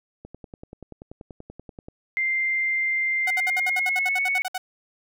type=click train; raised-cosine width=2 ms; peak=-26 dBFS; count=18; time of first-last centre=0.25-1.885 s; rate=10.4 Hz
type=tone with pitch glide; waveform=sine; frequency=2093 to 2217 Hz; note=C7 to C#7; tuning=0 to 0 cents; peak=-21 dBFS; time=2.17-4.42 s; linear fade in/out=0 ms; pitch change=+100 cents; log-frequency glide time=3.32-4.23 s
type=tone bursts; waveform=sawtooth; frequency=743 Hz; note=F#5; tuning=7 cents sharp; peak=-22 dBFS; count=14; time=3.27-4.58 s; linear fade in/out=5 ms; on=36 ms; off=62 ms
effects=none